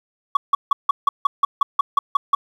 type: tone bursts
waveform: sine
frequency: 1125 Hz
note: C#6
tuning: 25 cents sharp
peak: -9 dBFS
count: 12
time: 0.35-2.35 s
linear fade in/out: 5 ms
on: 20 ms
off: 160 ms
effects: tanh soft clip ceiling -10 dBFS + 8-bit